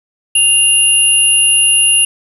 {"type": "tone pair together", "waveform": "sine", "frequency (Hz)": [2800, 10571], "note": ["F7", "E9"], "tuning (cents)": [4, 4], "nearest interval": "octave + major seventh", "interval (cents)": 2300, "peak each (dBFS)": -10, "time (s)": [0.35, 2.05], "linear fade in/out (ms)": 5, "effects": ["7-bit"]}